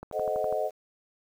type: click train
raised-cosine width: 1 ms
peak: -25 dBFS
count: 7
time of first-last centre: 0.03-0.526 s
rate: 12.1 Hz
type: chord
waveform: sine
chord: A diminished seventh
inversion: none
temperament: equal with one note detuned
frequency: 434.7 / 523.3 / 622.3 / 740 Hz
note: A4 / C5 / Eb5 / Gb5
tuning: -21 / 0 / 0 / 0 cents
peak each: -33 / -33 / -29 / -33 dBFS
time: 0.12-0.71 s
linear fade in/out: 50 ms
effects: 9-bit